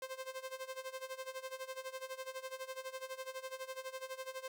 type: tone with tremolo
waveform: sawtooth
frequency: 523.3 Hz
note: C5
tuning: in tune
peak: -36 dBFS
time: 0.02-4.48 s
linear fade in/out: 2 ms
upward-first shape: sine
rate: 12 Hz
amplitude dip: 85%
effects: none